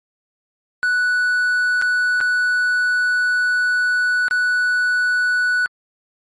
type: tone with dropouts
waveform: triangle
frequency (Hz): 1480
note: F#6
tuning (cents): 0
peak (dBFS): -13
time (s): 0.83-5.66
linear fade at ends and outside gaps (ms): 0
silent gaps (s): 1.815-1.822 / 2.204-2.211 / 4.282-4.31
effects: MP3 48 kbps